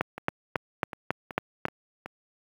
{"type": "two click trains", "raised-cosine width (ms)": 0.5, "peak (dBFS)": [-9, -21], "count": [7, 6], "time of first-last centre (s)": [[0.01, 1.654], [0.18, 2.06]], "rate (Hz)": [3.65, 2.66], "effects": ["high-pass 100 Hz 12 dB/octave", "8-bit"]}